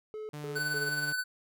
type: tone bursts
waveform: triangle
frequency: 430.3 Hz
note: A4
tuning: 39 cents flat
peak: -35 dBFS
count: 3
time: 0.14-0.89 s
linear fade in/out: 0 ms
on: 150 ms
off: 150 ms
type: tone with pitch glide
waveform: sawtooth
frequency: 148.6 to 147.66 Hz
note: D3 to D3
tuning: +21 to +10 cents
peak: -35 dBFS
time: 0.33-1.13 s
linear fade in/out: 10 ms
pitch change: -11 cents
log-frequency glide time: 0.7-0.82 s
type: tone with tremolo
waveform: square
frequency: 1500 Hz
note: F#6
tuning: 23 cents sharp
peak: -29 dBFS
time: 0.55-1.24 s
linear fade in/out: 20 ms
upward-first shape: sine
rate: 19 Hz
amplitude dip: 45%
effects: none